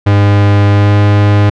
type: tone with pitch glide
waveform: 45% pulse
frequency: 101.6 to 102.6 Hz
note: G#2 to G#2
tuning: -38 to -21 cents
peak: -5 dBFS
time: 0.06-1.5 s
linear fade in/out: 10 ms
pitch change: +17 cents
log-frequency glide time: 0.65-1 s
effects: low-pass 3000 Hz 12 dB/octave